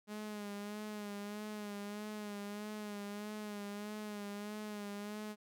sawtooth tone with vibrato, 207.7 Hz, G#3, in tune, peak -38 dBFS, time 0.07-5.36 s, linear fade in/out 50 ms, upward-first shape sine, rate 1.6 Hz, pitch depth 42 cents each way, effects none

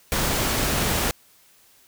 pink noise, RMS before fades -23 dBFS, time 0.12-1.11 s, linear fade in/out 0 ms, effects white hiss -56 dBFS RMS until 1.87 s

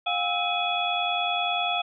sine tone cluster, 710 / 800 / 1307 / 2511 / 3378 Hz, F5 / G5 / E6 / D#7 / G#7, +28 / +35 / -15 / +15 / +29 cents, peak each -27 / -34 / -34 / -30 / -29 dBFS, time 0.06-1.82 s, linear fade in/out 10 ms, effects none

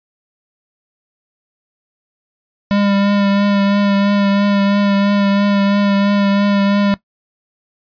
square tone with vibrato, 200.8 Hz, G3, 42 cents sharp, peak -12 dBFS, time 2.71-6.94 s, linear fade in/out 0 ms, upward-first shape triangle, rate 3 Hz, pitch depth 24 cents each way, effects noise-tail reverb RT60 0.1 s tail -18 dB re dry + resampled to 11025 Hz

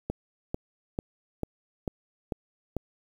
click train, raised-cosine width 2 ms, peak -16 dBFS, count 7, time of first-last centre 0.1-2.767 s, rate 2.25 Hz, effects 8-bit

